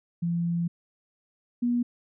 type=tone pair in turn; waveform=sine; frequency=170.6 / 241.3 Hz; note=F3 / B3; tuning=-40 / -40 cents; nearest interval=tritone; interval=600 cents; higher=second; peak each=-24 / -22 dBFS; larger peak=second; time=0.22-0.68 / 1.62-1.83 s; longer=first; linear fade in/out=10 ms; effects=none